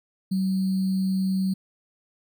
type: tone with sample-and-hold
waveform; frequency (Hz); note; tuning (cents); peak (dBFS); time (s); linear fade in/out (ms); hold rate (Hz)
sine; 189.6; F#3; +43; -21; 0.31-1.54; 10; 4410
effects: none